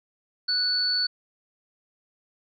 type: tone pair together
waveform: sine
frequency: 1480 / 4453 Hz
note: F#6 / C#8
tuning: 0 / +7 cents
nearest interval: octave + perfect fifth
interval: 1907 cents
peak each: -32 / -22 dBFS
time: 0.48-1.07 s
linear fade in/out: 10 ms
effects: none